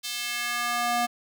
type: tone with high-pass filter sweep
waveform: square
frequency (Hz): 240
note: B3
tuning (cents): -49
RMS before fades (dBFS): -28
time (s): 0.03-1.07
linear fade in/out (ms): 20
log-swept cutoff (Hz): 3800 to 560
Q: 1.3
effects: none